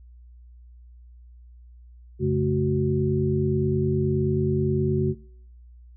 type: tone cluster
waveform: sine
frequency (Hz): 90.9 / 140.4 / 218.8 / 371.5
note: F#2 / C#3 / A3 / F#4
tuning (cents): -30 / +22 / -9 / +7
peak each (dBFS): -28 / -24 / -28 / -24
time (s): 2.19-5.15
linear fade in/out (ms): 50
effects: noise-tail reverb RT60 0.8 s tail -26 dB re dry + added 60 Hz sine -45 dBFS peak until 5.96 s